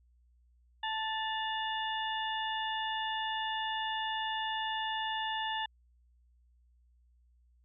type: harmonic tone with a mistuned harmonic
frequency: 880 Hz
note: A5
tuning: in tune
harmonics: 1 / 2 / 3 / 4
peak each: -35 / -38 / -40 / -41 dBFS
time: 0.83-5.66 s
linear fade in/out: 5 ms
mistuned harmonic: 3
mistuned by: +140 cents
effects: added 60 Hz sine -63 dBFS peak until 7.64 s